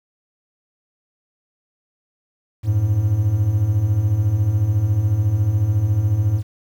triangle beating tone pair, 92.7 / 106.7 Hz, F#2 / G#2, +4 / +47 cents, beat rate 14 Hz, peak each -20 / -14 dBFS, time 2.63-6.43 s, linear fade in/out 50 ms, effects 8-bit

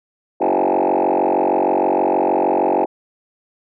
sine tone with frequency modulation, 587.3 Hz, D5, in tune, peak -12 dBFS, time 0.4-2.86 s, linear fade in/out 20 ms, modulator 46.4 Hz, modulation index 6.3, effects tanh soft clip ceiling -11 dBFS

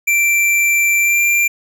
square tone with pitch glide, 2349 to 2375 Hz, D7 to D7, 0 to +19 cents, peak -12 dBFS, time 0.07-1.48 s, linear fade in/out 10 ms, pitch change +19 cents, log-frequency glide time 1.01-1.21 s, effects none

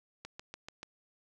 click train, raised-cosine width 0.2 ms, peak -26 dBFS, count 5, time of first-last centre 0.25-0.831 s, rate 6.89 Hz, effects none

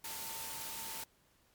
sine tone in noise, 899 Hz, A5, 37 cents sharp, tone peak -51 dBFS, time 0.04-1.04 s, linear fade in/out 5 ms, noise white, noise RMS -43 dBFS, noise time 0.04-1.04 s, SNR -11 dB, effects pink hiss -70 dBFS RMS until 1.54 s + MP3 96 kbps

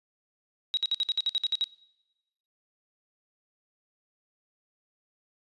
sine tone bursts, 3835 Hz, A#7, 48 cents sharp, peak -23 dBFS, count 11, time 0.74-1.641 s, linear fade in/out 0 ms, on 31 ms, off 56 ms, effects noise-tail reverb RT60 1.0 s tail -23 dB re dry + resampled to 24000 Hz

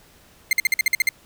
40% pulse tone bursts, 2098 Hz, C7, 4 cents sharp, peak -14 dBFS, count 9, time 0.51-1.09 s, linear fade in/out 2 ms, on 20 ms, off 50 ms, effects pink hiss -53 dBFS RMS until 1.25 s

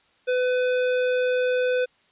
sine tone with hard clipping, 502 Hz, B4, 28 cents sharp, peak -22 dBFS, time 0.27-1.86 s, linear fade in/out 20 ms, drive 15 dB, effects white hiss -62 dBFS RMS until 2.11 s + resampled to 8000 Hz

